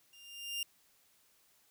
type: tone with level ramp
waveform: sawtooth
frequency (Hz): 2800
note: F7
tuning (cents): +4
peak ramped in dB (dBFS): -54 to -30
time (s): 0.13-0.63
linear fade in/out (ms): 2
effects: white hiss -69 dBFS RMS until 1.7 s